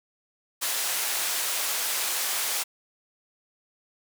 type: band-pass noise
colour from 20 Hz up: white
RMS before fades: -28 dBFS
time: 0.61-2.64 s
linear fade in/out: 20 ms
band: 560 to 15000 Hz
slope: 12 dB/octave
effects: none